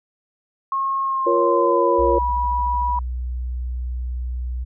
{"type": "tone with pitch glide", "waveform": "sine", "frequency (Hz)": [1082, 975.2], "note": ["C#6", "B5"], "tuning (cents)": [-42, -22], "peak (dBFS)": -19, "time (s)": [0.72, 2.99], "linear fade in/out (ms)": 2, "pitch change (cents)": -180, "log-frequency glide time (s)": [1.04, 2.15]}
{"type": "chord", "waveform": "sine", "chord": "Bb minor", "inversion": "second", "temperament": "equal with one note detuned", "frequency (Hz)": [349.2, 471.9, 554.4], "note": ["F4", "Bb4", "Db5"], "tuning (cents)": [0, 21, 0], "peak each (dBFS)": -20, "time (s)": [1.26, 2.19], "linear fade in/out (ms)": 10}
{"type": "tone", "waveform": "sine", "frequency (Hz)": 61.74, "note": "B1", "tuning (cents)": 0, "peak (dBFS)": -23, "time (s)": [1.98, 4.65], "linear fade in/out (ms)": 20}
{"effects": []}